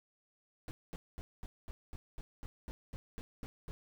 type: noise bursts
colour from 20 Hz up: brown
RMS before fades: -43 dBFS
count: 13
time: 0.68-3.71 s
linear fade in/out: 0 ms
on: 30 ms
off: 220 ms
effects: none